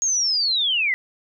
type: linear sweep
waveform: sine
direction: down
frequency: 6645 to 1952 Hz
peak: -18 dBFS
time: 0.02-0.94 s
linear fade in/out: 0 ms
effects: none